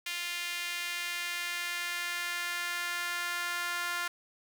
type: tone with high-pass filter sweep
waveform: sawtooth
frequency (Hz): 349.2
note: F4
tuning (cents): 0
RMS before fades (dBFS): -35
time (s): 0.06-4.08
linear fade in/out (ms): 5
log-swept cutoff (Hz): 2400 to 1400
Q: 1.9
effects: none